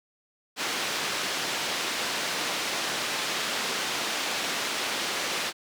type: band-pass noise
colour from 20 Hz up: white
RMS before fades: -30 dBFS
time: 0.56-5.53 s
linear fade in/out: 50 ms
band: 210 to 4400 Hz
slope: 12 dB/octave
effects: none